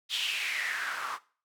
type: noise with band-pass filter sweep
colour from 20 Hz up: white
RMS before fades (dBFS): -33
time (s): 0.09-1.19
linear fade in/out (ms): 50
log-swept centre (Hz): 3400 to 1100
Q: 4.6
effects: noise-tail reverb RT60 0.4 s tail -19 dB re dry